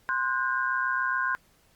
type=tone cluster; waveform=sine; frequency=1046 / 1462 / 1589 Hz; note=C6 / F#6 / G6; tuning=-1 / -21 / +23 cents; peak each=-29 dBFS; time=0.09-1.35 s; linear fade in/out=0 ms; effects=pink hiss -63 dBFS RMS until 1.75 s + Opus 48 kbps